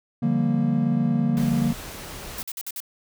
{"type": "chord", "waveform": "triangle", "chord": "G minor seventh", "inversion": "second", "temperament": "equal", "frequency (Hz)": [146.83, 174.61, 196, 233.1], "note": ["D3", "F3", "G3", "Bb3"], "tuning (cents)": [0, 0, 0, 0], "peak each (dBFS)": [-23, -25, -26, -20], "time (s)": [0.22, 1.73], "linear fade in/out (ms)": 10}
{"type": "noise", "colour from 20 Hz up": "pink", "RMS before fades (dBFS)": -37, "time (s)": [1.37, 2.43], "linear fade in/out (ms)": 0}
{"type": "noise bursts", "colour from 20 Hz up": "blue", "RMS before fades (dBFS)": -32, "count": 5, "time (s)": [2.38, 2.803], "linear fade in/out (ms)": 2, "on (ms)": 43, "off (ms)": 52}
{"effects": []}